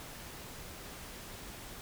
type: silence
effects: pink hiss -47 dBFS RMS until 1.81 s